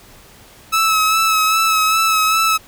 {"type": "tone with vibrato", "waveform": "sawtooth", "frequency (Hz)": 1298, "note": "E6", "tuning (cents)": -27, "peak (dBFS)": -9, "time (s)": [0.72, 2.58], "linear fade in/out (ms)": 20, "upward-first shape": "sine", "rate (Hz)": 2.5, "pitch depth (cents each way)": 28, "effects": ["pink hiss -44 dBFS RMS until 2.67 s"]}